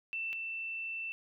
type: tone pair in turn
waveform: sine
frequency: 2672 / 2672 Hz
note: E7 / E7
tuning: +23 / +23 cents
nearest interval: unison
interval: 0 cents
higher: neither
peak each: -34 / -36 dBFS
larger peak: first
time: 0.13-0.33 / 0.33-1.12 s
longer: second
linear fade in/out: 0 ms
effects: none